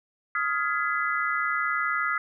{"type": "chord", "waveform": "sine", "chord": "F half-diminished seventh", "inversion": "third", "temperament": "just", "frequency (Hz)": [1257.2, 1396.9, 1676.3, 2012], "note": ["Eb6", "F6", "Ab6", "Cb7"], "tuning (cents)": [18, 0, 16, 32], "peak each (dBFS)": [-28, -29, -32, -30], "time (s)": [0.35, 2.18], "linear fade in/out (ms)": 2, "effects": []}